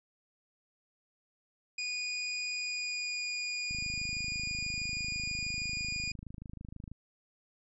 25% pulse tone with pitch glide, 2461 to 2445 Hz, D#7 to D#7, -20 to -31 cents, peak -30 dBFS, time 1.78-6.12 s, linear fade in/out 5 ms, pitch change -11 cents, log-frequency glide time 2.54-3.27 s
click train, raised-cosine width 5 ms, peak -32 dBFS, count 85, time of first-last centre 3.71-6.916 s, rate 26.2 Hz
effects resampled to 22050 Hz

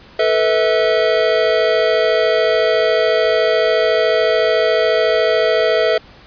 square chord, A suspended second, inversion none, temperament equal with one note detuned, 440 / 493.9 / 646.8 Hz, A4 / B4 / E5, 0 / 0 / -33 cents, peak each -18 / -19 / -16 dBFS, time 0.19-5.98 s, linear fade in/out 5 ms, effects pink hiss -43 dBFS RMS until 6.26 s + resampled to 11025 Hz

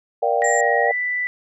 sine chord, G minor seventh, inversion first, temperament just, 470.4 / 588 / 705.6 / 784 Hz, Bb4 / D5 / F5 / G5, +16 / +2 / +18 / 0 cents, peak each -22 dBFS, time 0.22-0.92 s, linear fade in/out 10 ms
sine tone with pitch glide, 1893 to 1981.4 Hz, A#6 to B6, +26 to +5 cents, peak -20 dBFS, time 0.42-1.27 s, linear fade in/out 0 ms, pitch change +79 cents, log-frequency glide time 0.86-0.91 s
sine tone, 7360 Hz, A#8, 23 cents flat, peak -25 dBFS, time 0.44-0.61 s, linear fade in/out 5 ms
effects none

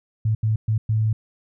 sine tone bursts at uneven times, 109.4 Hz, A2, 9 cents flat, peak -17 dBFS, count 4, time 0.25-0.35 / 0.43-0.56 / 0.68-0.78 / 0.89-1.13 s, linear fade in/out 5 ms, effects none

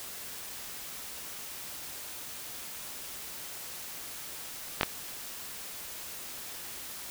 clicks, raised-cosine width 0.3 ms, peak -8 dBFS, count 2, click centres 4.811 / 4.832 s, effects white hiss -42 dBFS RMS until 7.1 s

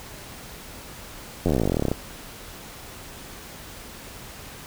slowing click train, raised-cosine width 2 ms, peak -9 dBFS, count 24, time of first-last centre 1.46-1.916 s, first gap 11 ms, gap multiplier 1.05, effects pink hiss -41 dBFS RMS until 4.66 s

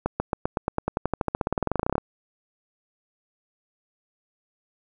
accelerating click train, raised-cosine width 1 ms, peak -9 dBFS, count 29, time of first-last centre 0.06-1.981 s, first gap 140 ms, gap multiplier 0.94, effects none

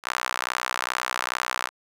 sawtooth tone with high-pass filter, 62.4 Hz, B1, 19 cents sharp, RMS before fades -29 dBFS, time 0.03-1.7 s, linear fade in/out 50 ms, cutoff 1200 Hz, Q 1.8, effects low-pass 12000 Hz 12 dB/octave

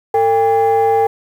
sine tone pair together, 450 / 801.8 Hz, A4 / G5, +39 / +39 cents, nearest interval minor seventh, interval 1000 cents, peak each -11 dBFS, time 0.14-1.07 s, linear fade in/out 5 ms, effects tanh soft clip ceiling -7 dBFS + 7-bit

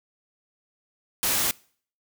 white noise, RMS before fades -24 dBFS, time 1.23-1.51 s, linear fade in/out 0 ms, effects noise-tail reverb RT60 0.5 s tail -24 dB re dry

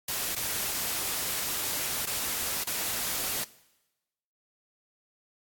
white noise with dropouts, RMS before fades -31 dBFS, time 0.08-3.44 s, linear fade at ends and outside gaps 5 ms, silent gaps 0.352-0.362 / 2.058-2.07 / 2.64-2.67 s, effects noise-tail reverb RT60 1.0 s tail -20 dB re dry + AAC 64 kbps

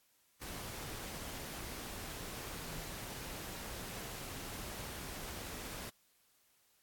sine tone in noise, 164.81 Hz, E3, in tune, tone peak -52 dBFS, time 2.54-2.82 s, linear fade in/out 10 ms, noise pink, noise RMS -45 dBFS, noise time 0.41-5.9 s, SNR -10 dB, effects white hiss -72 dBFS RMS until 6.82 s + AAC 64 kbps

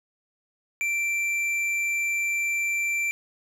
sine tone with tanh clipping, 2349 Hz, D7, in tune, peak -25 dBFS, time 0.81-3.11 s, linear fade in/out 0 ms, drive 9 dB, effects none

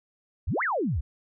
sine exponential two-way sweep, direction up then down, 57.1 to 2198 to 57.1 Hz, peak -24 dBFS, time 0.47-1.01 s, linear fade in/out 10 ms, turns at 0.63 s, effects none

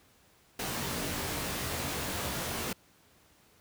pink noise with comb filter, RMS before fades -34 dBFS, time 0.59-2.73 s, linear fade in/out 5 ms, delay 19 ms, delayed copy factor -0.85, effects pink hiss -63 dBFS RMS until 3.6 s + high-pass 60 Hz 12 dB/octave

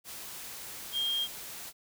sine tone in noise, 3219 Hz, G7, 45 cents sharp, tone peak -28 dBFS, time 0.92-1.28 s, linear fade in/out 50 ms, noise white, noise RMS -43 dBFS, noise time 0.04-1.73 s, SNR +12 dB, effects none

